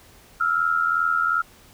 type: tone pair together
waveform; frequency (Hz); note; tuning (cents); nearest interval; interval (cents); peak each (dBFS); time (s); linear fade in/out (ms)
sine; 1318.5 / 1401.1; E6 / F6; 0 / +5; minor second; 105; -22 / -21; 0.4-1.42; 10
effects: pink hiss -51 dBFS RMS until 1.73 s